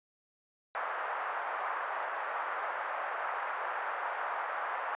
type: band-pass noise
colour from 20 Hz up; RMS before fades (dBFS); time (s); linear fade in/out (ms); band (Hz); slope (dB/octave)
white; -36; 0.75-4.95; 0; 620 to 1500; 24
effects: resampled to 8000 Hz